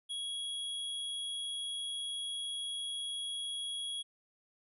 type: tone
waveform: square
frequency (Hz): 3323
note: G#7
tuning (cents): 0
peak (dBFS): -37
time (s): 0.09-4.03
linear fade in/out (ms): 20
effects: resampled to 32000 Hz